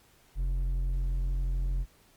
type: tone with hard clipping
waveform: sine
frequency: 44.36 Hz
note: F1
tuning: 28 cents sharp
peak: -28 dBFS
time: 0.35-1.86 s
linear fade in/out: 50 ms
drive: 5 dB
effects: pink hiss -62 dBFS RMS until 2.16 s + Opus 48 kbps